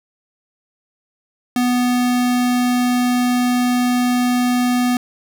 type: tone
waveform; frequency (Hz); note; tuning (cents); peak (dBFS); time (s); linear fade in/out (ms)
square; 246.9; B3; 0; -15; 1.56-4.97; 2
effects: none